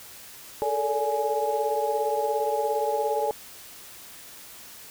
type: tone cluster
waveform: sine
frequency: 430.8 / 448 / 575 / 835 Hz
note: A4 / A4 / D5 / G#5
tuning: -37 / +31 / -37 / +9 cents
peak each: -30 / -29 / -29 / -27 dBFS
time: 0.62-3.31 s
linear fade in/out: 0 ms
effects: white hiss -45 dBFS RMS until 4.9 s